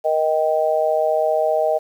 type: tone with amplitude modulation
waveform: sine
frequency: 626 Hz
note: D#5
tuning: 10 cents sharp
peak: -11 dBFS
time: 0.04-1.79 s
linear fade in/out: 20 ms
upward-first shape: sine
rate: 155 Hz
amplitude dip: 100%
effects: 8-bit